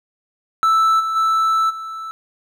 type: tone with level steps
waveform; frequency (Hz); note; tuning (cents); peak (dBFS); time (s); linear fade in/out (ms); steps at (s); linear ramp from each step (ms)
triangle; 1318.5; E6; 0; -10 / -17 / -12 / -25; 0.63-2.11; 0; 0.99 / 1.15 / 1.69; 20
effects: none